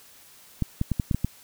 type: clicks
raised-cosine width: 5 ms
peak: -11 dBFS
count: 7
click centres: 0.623 / 0.814 / 0.917 / 0.998 / 1.112 / 1.146 / 1.246 s
effects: white hiss -52 dBFS RMS until 1.43 s